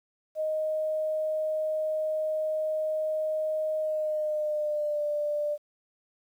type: tone with pitch glide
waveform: sine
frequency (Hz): 622.3 to 592.1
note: D#5 to D5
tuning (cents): 0 to +14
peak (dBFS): -26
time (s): 0.35-5.58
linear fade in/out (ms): 50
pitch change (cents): -86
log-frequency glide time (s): 3.8-5.02
effects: 10-bit